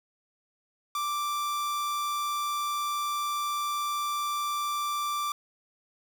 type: tone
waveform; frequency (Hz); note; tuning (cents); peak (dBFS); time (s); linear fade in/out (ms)
45% pulse; 1174.7; D6; 0; -28; 0.95-5.32; 2
effects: none